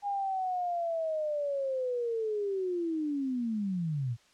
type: linear sweep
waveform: sine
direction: down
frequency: 818 to 111.2 Hz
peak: -29 dBFS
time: 0.02-4.17 s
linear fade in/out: 50 ms
effects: white hiss -63 dBFS RMS until 4.33 s + low-pass 6000 Hz 12 dB/octave